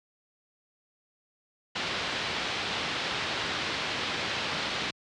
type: low-pass noise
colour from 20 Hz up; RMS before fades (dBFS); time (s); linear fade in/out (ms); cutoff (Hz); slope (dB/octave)
white; -32; 1.75-4.91; 10; 4100; 24
effects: high-pass 80 Hz 12 dB/octave + resampled to 22050 Hz